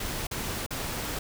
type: noise with dropouts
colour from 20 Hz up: pink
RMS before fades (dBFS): -33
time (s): 0-1.19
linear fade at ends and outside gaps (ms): 5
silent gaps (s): 0.27-0.311 / 0.664-0.706
effects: none